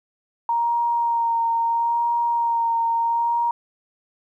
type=tone with vibrato; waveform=sine; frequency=932.3 Hz; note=A#5; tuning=in tune; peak=-18 dBFS; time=0.49-3.51 s; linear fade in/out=2 ms; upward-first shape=sine; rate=0.75 Hz; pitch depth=19 cents each way; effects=10-bit